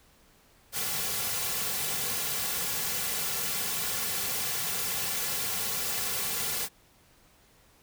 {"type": "noise with comb filter", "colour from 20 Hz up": "white", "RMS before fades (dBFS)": -31, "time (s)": [0.72, 6.69], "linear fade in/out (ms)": 50, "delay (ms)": 3.2, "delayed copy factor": -0.75, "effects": ["pink hiss -61 dBFS RMS until 7.82 s"]}